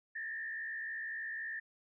sine tone with frequency modulation, 1793 Hz, A6, 32 cents sharp, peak -38 dBFS, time 0.15-1.6 s, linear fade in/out 10 ms, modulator 63.8 Hz, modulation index 1.1, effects none

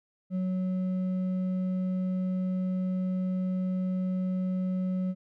sine tone with hard clipping, 185 Hz, F#3, in tune, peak -28 dBFS, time 0.3-5.15 s, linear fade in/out 50 ms, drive 4 dB, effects none

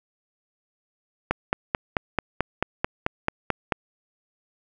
click train, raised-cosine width 0.5 ms, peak -6 dBFS, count 12, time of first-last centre 1.31-3.722 s, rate 4.56 Hz, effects none

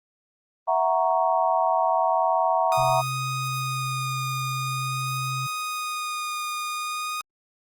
sine chord, F# dominant seventh, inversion third, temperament equal with one note detuned, 659.3 / 740 / 935 / 1108.7 Hz, E5 / F#5 / A#5 / C#6, 0 / 0 / +5 / 0 cents, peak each -24 / -24 / -24 / -28 dBFS, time 0.67-3.02 s, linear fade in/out 20 ms
sawtooth tone with vibrato, 1235 Hz, D#6, 13 cents flat, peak -24 dBFS, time 2.72-7.21 s, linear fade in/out 0 ms, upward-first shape sine, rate 0.46 Hz, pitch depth 16 cents each way
sine tone, 130.81 Hz, C3, in tune, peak -29 dBFS, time 2.77-5.47 s, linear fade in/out 10 ms
effects Opus 24 kbps

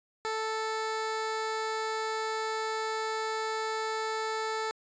15% pulse tone, 440 Hz, A4, in tune, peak -24 dBFS, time 0.25-4.71 s, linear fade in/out 0 ms, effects resampled to 16000 Hz

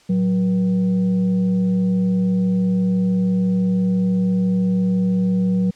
sine tone with frequency modulation, 185 Hz, F#3, in tune, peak -15 dBFS, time 0.09-5.71 s, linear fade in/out 10 ms, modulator 296 Hz, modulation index 0.35, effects white hiss -52 dBFS RMS until 5.75 s + low-pass 6000 Hz 12 dB/octave

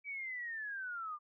sine linear sweep, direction down, 2300 to 1175 Hz, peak -39 dBFS, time 0.04-1.19 s, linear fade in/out 50 ms, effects none

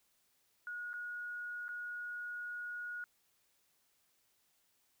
sine tone with dropouts, 1448 Hz, F#6, 38 cents flat, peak -40 dBFS, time 0.67-3.04 s, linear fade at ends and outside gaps 1 ms, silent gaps 0.932-0.939 / 1.682-1.69 s, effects white hiss -75 dBFS RMS until 5 s

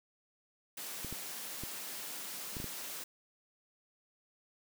white high-pass noise, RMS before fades -43 dBFS, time 0.77-3.04 s, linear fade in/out 5 ms, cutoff 140 Hz, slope 48 dB/octave
clicks, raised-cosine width 3 ms, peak -29 dBFS, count 6, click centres 1.047 / 1.126 / 1.636 / 2.568 / 2.601 / 2.643 s
effects none

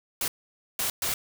white noise bursts at uneven times, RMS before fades -28 dBFS, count 3, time 0.21-0.28 / 0.79-0.9 / 1.02-1.14 s, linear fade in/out 2 ms, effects none

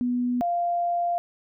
sine tone pair in turn, 245.8 / 695.2 Hz, B3 / F5, -8 / -8 cents, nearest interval octave + tritone, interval 1800 cents, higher second, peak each -22 dBFS, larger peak neither, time 0.01-0.41 / 0.41-1.18 s, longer second, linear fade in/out 0 ms, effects none

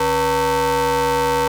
40% pulse ring-modulated tone, 209.5 Hz, G#3, 15 cents sharp, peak -12 dBFS, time 0-1.48 s, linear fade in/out 5 ms, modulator 693 Hz, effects none

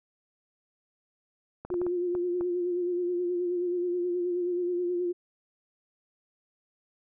clicks, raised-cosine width 1 ms, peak -25 dBFS, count 7, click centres 1.65 / 1.703 / 1.741 / 1.816 / 1.866 / 2.151 / 2.41 s
sine tone with vibrato, 354.1 Hz, F4, 24 cents sharp, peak -26 dBFS, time 1.7-5.13 s, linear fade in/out 20 ms, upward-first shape sine, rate 9.4 Hz, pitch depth 35 cents each way
effects none

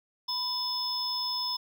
triangle tone cluster, 991 / 3534 / 5190 Hz, B5 / A7 / E8, +6 / +7 / -28 cents, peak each -35 / -36 / -29 dBFS, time 0.28-1.57 s, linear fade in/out 10 ms, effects none

